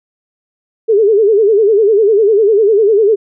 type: tone with vibrato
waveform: sine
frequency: 422.3 Hz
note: G#4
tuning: 29 cents sharp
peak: -6 dBFS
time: 0.88-3.16 s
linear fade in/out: 20 ms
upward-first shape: sine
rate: 10 Hz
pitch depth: 130 cents each way
effects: none